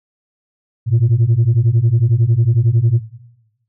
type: beating tone pair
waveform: sine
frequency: 110 / 121 Hz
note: A2 / B2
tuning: 0 / -35 cents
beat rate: 11 Hz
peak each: -11 dBFS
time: 0.86-3.01 s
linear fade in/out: 50 ms
effects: noise-tail reverb RT60 1.0 s tail -17 dB re dry + tanh soft clip ceiling -7 dBFS